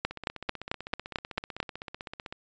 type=two click trains; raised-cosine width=0.3 ms; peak=-11 / -22 dBFS; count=8 / 36; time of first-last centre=0.05-1.602 / 0.11-2.325 s; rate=4.51 / 15.8 Hz; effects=resampled to 16000 Hz